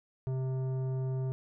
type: tone with tanh clipping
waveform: sine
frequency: 130.81 Hz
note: C3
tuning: in tune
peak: -32 dBFS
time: 0.27-1.32 s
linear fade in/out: 0 ms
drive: 12 dB
effects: none